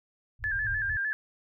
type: low-pass noise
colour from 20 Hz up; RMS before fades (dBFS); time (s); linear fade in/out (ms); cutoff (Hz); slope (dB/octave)
white; -39; 0.39-0.97; 10; 120; 96
type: tone with vibrato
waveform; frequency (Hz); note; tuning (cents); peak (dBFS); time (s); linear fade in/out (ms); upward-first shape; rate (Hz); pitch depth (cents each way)
sine; 1661.2; G#6; 0; -27; 0.44-1.13; 0; square; 6.6; 66
effects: none